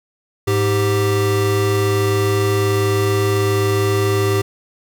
square tone pair together, 104.43 / 392 Hz, G#2 / G4, +10 / 0 cents, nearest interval octave + major seventh, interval 2290 cents, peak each -18 dBFS, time 0.47-4.42 s, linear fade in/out 10 ms, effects none

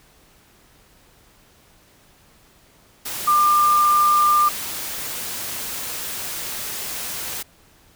sine tone in noise, 1196 Hz, D6, 31 cents sharp, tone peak -13 dBFS, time 3.27-4.49 s, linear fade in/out 10 ms, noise white, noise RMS -29 dBFS, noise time 3.05-7.43 s, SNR +13 dB, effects pink hiss -54 dBFS RMS until 7.95 s

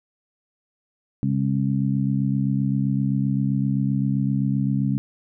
harmonic tone, 67.7 Hz, C#2, 40 cents flat, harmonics 2 / 3 / 4, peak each -22 / -23 / -27 dBFS, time 1.23-4.98 s, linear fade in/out 0 ms, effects none

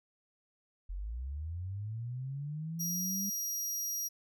sine linear sweep, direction up, 42 to 200.9 Hz, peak -36 dBFS, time 0.89-3.3 s, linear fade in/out 10 ms
25% pulse tone, 5720 Hz, F8, 41 cents sharp, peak -29 dBFS, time 2.79-4.09 s, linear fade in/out 20 ms
effects none

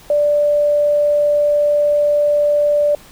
sine tone, 587.3 Hz, D5, in tune, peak -11 dBFS, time 0.1-2.95 s, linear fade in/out 2 ms, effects pink hiss -43 dBFS RMS until 3.11 s

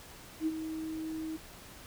sine tone with ADSR envelope, 317.5 Hz, D#4, 35 cents sharp, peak -26 dBFS, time 0.4-1.37 s, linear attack 65 ms, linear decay 43 ms, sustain -9 dB, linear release 13 ms, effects pink hiss -51 dBFS RMS until 1.86 s

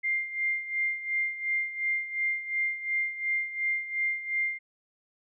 sine tone with tremolo, 2100 Hz, C7, 6 cents sharp, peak -24 dBFS, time 0.03-4.59 s, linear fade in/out 20 ms, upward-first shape sine, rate 2.8 Hz, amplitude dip 75%, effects none

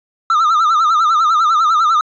triangle tone with vibrato, 1275 Hz, D#6, 42 cents sharp, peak -8 dBFS, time 0.3-2.01 s, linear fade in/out 2 ms, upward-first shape sine, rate 10 Hz, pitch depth 110 cents each way, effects resampled to 16000 Hz + 8-bit

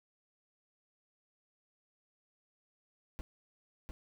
brown noise with echo, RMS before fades -40 dBFS, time 3.19-3.21 s, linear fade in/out 0 ms, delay 700 ms, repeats 1, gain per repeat -3 dB, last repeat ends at 3.91 s, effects none

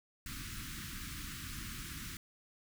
pink band-stop noise, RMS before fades -44 dBFS, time 0.26-2.17 s, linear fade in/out 2 ms, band 320 to 1200 Hz, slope 48 dB/octave, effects none

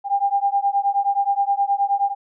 sine beating tone pair, 795 / 804.5 Hz, G5 / G5, +24 / +45 cents, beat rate 9.5 Hz, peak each -20 dBFS, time 0.04-2.15 s, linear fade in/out 50 ms, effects none

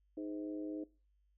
harmonic tone with a mistuned harmonic, 103.4 Hz, G#2, 7 cents flat, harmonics 3 / 4 / 5 / 6, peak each -40 / -49 / -49 / -56 dBFS, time 0.17-0.84 s, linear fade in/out 5 ms, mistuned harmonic 6, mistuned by +55 cents, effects noise-tail reverb RT60 0.3 s tail -19 dB re dry + added 50 Hz sine -70 dBFS peak until 1.37 s

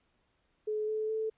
sine tone with pitch steps, 427.6 / 433.3 / 439.1 Hz, A4 / A4 / A4, -49 / -27 / -4 cents, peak -30 dBFS, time 0.67-1.3 s, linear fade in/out 10 ms, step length 210 ms, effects pink hiss -74 dBFS RMS until 1.37 s + resampled to 8000 Hz

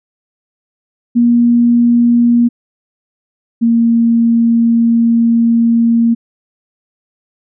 sine tone pair in turn, 237.8 / 231.8 Hz, A#3 / A#3, +35 / -10 cents, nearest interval unison, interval 45 cents, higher first, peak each -6 / -7 dBFS, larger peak first, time 1.15-2.49 / 3.61-6.15 s, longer second, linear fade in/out 20 ms, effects none

